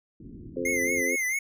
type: low-pass noise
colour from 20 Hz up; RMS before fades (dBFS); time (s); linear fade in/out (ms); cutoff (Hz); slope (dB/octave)
white; -44; 0.2-1.03; 5; 340; 48
type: harmonic tone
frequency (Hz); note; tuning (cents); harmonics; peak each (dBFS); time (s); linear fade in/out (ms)
87.31; F2; 0; 3 / 4 / 5 / 6; -33 / -33 / -33 / -33; 0.56-1.16; 10
type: tone with vibrato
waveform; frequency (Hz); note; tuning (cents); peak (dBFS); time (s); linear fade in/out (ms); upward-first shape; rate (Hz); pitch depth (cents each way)
square; 2093; C7; 0; -26; 0.65-1.39; 5; triangle; 4.5; 100
effects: none